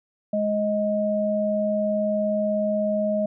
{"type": "tone pair together", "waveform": "sine", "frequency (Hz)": [209.7, 626.2], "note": ["G#3", "D#5"], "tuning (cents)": [17, 11], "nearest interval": "octave + perfect fifth", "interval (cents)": 1894, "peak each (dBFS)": [-25, -22], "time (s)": [0.33, 3.26], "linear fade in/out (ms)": 5, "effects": []}